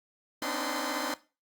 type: tone cluster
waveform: 10% pulse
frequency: 254.6 / 278.5 / 294.6 / 309.2 / 1029 Hz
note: C4 / C#4 / D4 / D#4 / C6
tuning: -47 / +8 / +6 / -11 / -29 cents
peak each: -29 dBFS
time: 0.42-1.14 s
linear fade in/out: 2 ms
effects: noise-tail reverb RT60 0.3 s tail -17 dB re dry + Opus 48 kbps